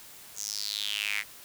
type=tone with high-pass filter sweep; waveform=sawtooth; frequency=103.83 Hz; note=G#2; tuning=in tune; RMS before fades=-33 dBFS; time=0.35-1.24 s; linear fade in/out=50 ms; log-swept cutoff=6800 to 2000 Hz; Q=5.5; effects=white hiss -49 dBFS RMS until 1.44 s